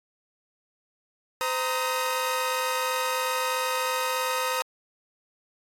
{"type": "tone cluster", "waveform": "sawtooth", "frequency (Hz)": [514, 931, 1261], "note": ["C5", "A#5", "D#6"], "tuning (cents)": [-31, -2, 23], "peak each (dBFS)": -26, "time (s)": [1.41, 4.62], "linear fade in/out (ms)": 0, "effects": ["AAC 48 kbps"]}